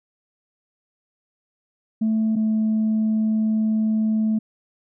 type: tone pair in turn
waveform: sine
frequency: 220 / 218.2 Hz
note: A3 / A3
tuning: 0 / -14 cents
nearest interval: unison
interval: 14 cents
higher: first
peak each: -16 dBFS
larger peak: neither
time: 2.01-2.36 / 2.36-4.39 s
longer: second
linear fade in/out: 10 ms
effects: tanh soft clip ceiling -15 dBFS